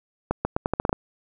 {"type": "accelerating click train", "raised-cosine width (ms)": 1, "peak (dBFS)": -8, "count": 9, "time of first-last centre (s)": [0.31, 0.929], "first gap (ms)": 140, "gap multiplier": 0.82, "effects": []}